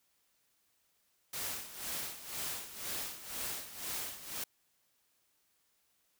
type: noise with tremolo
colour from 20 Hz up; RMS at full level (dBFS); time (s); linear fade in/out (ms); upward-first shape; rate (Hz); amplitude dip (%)
white; -38; 1.33-4.44; 5; sine; 2; 75
effects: white hiss -75 dBFS RMS until 6.19 s